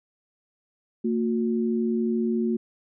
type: tone pair together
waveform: sine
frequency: 227.9 / 361.8 Hz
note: A#3 / F#4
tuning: -39 / -39 cents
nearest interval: minor sixth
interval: 800 cents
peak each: -23 / -27 dBFS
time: 1.04-2.57 s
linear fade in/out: 10 ms
effects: none